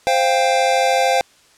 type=chord; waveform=square; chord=C suspended fourth; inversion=none; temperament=equal with one note detuned; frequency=523.3 / 698.5 / 791.7 Hz; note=C5 / F5 / G5; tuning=0 / 0 / +17 cents; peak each=-19 dBFS; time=0.07-1.21 s; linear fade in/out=0 ms; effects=white hiss -52 dBFS RMS until 1.57 s + low-pass 8000 Hz 12 dB/octave

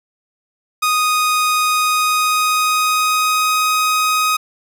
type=tone with pitch glide; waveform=sawtooth; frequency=1243 to 1255.3 Hz; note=D#6 to D#6; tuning=-2 to +15 cents; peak=-10 dBFS; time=0.82-4.37 s; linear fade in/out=10 ms; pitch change=+17 cents; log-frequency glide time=1.63-3.54 s; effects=none

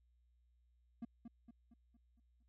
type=tone with echo; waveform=triangle; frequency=233 Hz; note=A#3; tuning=1 cent flat; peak=-40 dBFS; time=1.02-1.05 s; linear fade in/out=5 ms; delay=230 ms; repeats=6; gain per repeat=-6 dB; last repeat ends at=2.43 s; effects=added 60 Hz sine -70 dBFS peak until 2.48 s

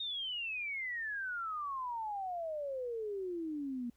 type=exponential sweep; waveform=sine; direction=down; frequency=3729 to 234.2 Hz; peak=-36 dBFS; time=0-3.9 s; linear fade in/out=5 ms; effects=added 60 Hz sine -70 dBFS peak until 3.96 s + pink hiss -75 dBFS RMS until 3.96 s

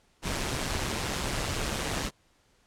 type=noise with amplitude modulation; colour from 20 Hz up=pink; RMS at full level=-28 dBFS; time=0.22-2.11 s; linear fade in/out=50 ms; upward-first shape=sine; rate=140 Hz; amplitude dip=65%; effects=pink hiss -66 dBFS RMS until 2.66 s + low-pass 9000 Hz 12 dB/octave

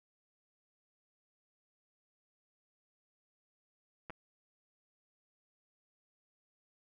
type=clicks; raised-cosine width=0.5 ms; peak=-30 dBFS; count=2; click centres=4.098 / 4.104 s; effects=none

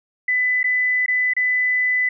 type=tone with dropouts; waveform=sine; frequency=2000 Hz; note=B6; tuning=21 cents sharp; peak=-16 dBFS; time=0.28-2.09 s; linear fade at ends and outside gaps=5 ms; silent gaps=0.631-0.641 / 1.062-1.081 / 1.336-1.365 s; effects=none

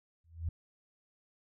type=tone with exponential growth; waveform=sine; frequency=82.7 Hz; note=E2; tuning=6 cents sharp; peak=-28 dBFS; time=0.24-0.49 s; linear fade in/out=5 ms; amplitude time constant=54 ms; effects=none

